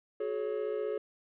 triangle chord, F# suspended second, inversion none, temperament equal with one note detuned, 370 / 425.3 / 554.4 Hz, F#4 / G#4 / C#5, 0 / +41 / 0 cents, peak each -37 / -31 / -36 dBFS, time 0.2-0.98 s, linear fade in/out 5 ms, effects resampled to 8000 Hz + 11-bit

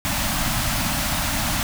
pink band-stop noise, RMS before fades -23 dBFS, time 0.05-1.63 s, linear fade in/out 0 ms, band 310 to 580 Hz, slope 96 dB/octave, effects none

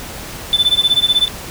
triangle tone with tremolo, 3520 Hz, A7, in tune, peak -5 dBFS, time 0.53-1.28 s, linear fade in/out 0 ms, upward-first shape sine, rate 16 Hz, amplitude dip 95%, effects tanh soft clip ceiling -4 dBFS + pink hiss -30 dBFS RMS until 1.5 s

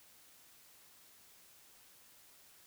silence, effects white hiss -62 dBFS RMS until 2.66 s

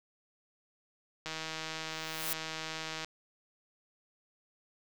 click train, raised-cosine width 0.2 ms, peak -21 dBFS, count 285, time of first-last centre 1.26-3.046 s, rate 159 Hz
blue noise with exponential growth, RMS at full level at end -32 dBFS, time 1.88-2.33 s, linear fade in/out 2 ms, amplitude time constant 97 ms
effects none

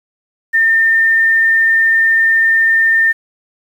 sine tone, 1808 Hz, A6, 47 cents sharp, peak -8 dBFS, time 0.53-3.13 s, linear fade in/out 20 ms, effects 7-bit

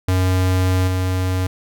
square tone with level steps, 92.5 Hz, F#2, in tune, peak -15 / -18 dBFS, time 0.08-1.47 s, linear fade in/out 5 ms, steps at 0.87 s, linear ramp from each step 10 ms, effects none

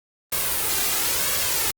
white noise with flanger, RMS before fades -23 dBFS, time 0.32-1.71 s, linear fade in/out 5 ms, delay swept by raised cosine 1.8 to 2.54 ms, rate 0.99 Hz, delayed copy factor +0.5, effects Opus 32 kbps

